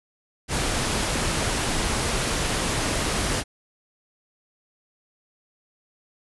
pink low-pass noise, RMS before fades -25 dBFS, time 0.48-3.44 s, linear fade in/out 50 ms, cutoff 11000 Hz, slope 96 dB/octave, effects none

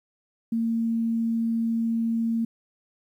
sine tone, 228.5 Hz, A#3, 34 cents flat, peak -22 dBFS, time 0.52-2.45 s, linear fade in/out 5 ms, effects 10-bit

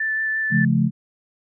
sine tone with vibrato, 1760 Hz, A6, in tune, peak -20 dBFS, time 0-0.65 s, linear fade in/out 5 ms, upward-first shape sine, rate 5.8 Hz, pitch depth 9 cents each way
sine chord, Db augmented, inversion none, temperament just, 138.59 / 173.24 / 216.5 Hz, Db3 / F3 / A3, 0 / -14 / -28 cents, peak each -20 / -20 / -19 dBFS, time 0.5-0.91 s, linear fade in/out 50 ms
effects none

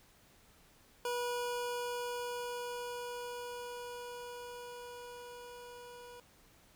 25% pulse tone with level ramp, 485.7 Hz, B4, 29 cents flat, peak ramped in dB -30 to -46 dBFS, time 1.05-6.2 s, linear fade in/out 2 ms, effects pink hiss -64 dBFS RMS until 6.75 s

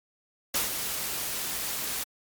white noise with ADSR envelope, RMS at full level -25 dBFS, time 0.54-2.04 s, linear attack 6 ms, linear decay 140 ms, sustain -7 dB, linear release 11 ms, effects MP3 96 kbps

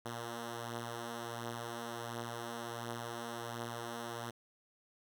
5% pulse beating tone pair, 116.54 / 117.94 Hz, A#2 / A#2, 0 / +21 cents, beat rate 1.4 Hz, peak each -36 / -30 dBFS, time 0.05-4.31 s, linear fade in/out 10 ms, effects none

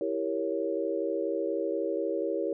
sine chord, E diminished seventh, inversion none, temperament equal with one note detuned, 329.6 / 393.8 / 466.2 / 554.4 Hz, E4 / G4 / Bb4 / Db5, 0 / +8 / 0 / 0 cents, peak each -33 dBFS, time 0.01-2.53 s, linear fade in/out 2 ms, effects none

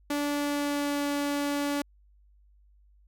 sawtooth tone with pitch glide, 289.9 to 286.9 Hz, D4 to D4, -22 to -40 cents, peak -23 dBFS, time 0.1-1.82 s, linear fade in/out 5 ms, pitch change -18 cents, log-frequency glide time 0.3-1.07 s, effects added 50 Hz sine -57 dBFS peak until 3.07 s

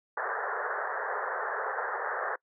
white band-pass noise, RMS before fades -33 dBFS, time 0.17-2.36 s, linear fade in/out 5 ms, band 400 to 1800 Hz, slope 96 dB/octave, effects noise-tail reverb RT60 0.1 s tail -25 dB re dry

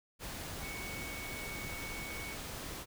sine tone in noise, 2227 Hz, C#7, 7 cents sharp, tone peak -44 dBFS, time 0.6-2.37 s, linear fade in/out 50 ms, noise pink, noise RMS -43 dBFS, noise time 0.19-2.86 s, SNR -4 dB, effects none

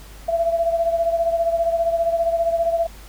sine beating tone pair, 668 / 683 Hz, E5 / F5, +23 / -39 cents, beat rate 15 Hz, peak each -18 / -24 dBFS, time 0.28-2.87 s, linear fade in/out 10 ms, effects added 50 Hz sine -39 dBFS peak until 3.08 s + pink hiss -45 dBFS RMS until 3.08 s

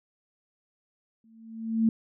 sine tone with exponential growth, 224.6 Hz, A3, 36 cents sharp, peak -17 dBFS, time 1.24-1.89 s, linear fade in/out 2 ms, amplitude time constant 140 ms, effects none

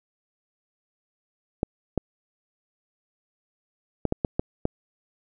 clicks, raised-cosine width 2 ms, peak -9 dBFS, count 7, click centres 1.631 / 1.977 / 4.053 / 4.124 / 4.248 / 4.395 / 4.654 s, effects none

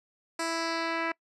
10% pulse tone with low-pass filter sweep, 330 Hz, E4, 2 cents sharp, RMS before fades -31 dBFS, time 0.39-1.12 s, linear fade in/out 5 ms, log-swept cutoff 8200 to 2400 Hz, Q 1.8, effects noise-tail reverb RT60 0.1 s tail -25 dB re dry

